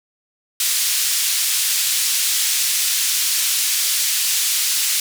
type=band-pass noise; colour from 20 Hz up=white; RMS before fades=-19 dBFS; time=0.6-5 s; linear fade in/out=2 ms; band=2700 to 11000 Hz; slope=12 dB/octave; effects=none